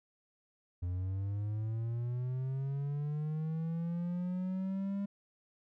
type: linear sweep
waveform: triangle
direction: up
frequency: 87.31 to 201 Hz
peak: -31 dBFS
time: 0.82-5.06 s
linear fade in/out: 10 ms
effects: none